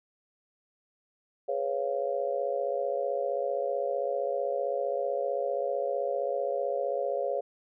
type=chord; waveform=sine; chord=C# dominant seventh; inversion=second; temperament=just; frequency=415.8 / 498.9 / 554.4 / 693 Hz; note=G#4 / B4 / C#5 / E#5; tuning=+2 / +17 / 0 / -14 cents; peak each=-35 / -34 / -30 / -35 dBFS; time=1.48-7.41 s; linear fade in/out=10 ms; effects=none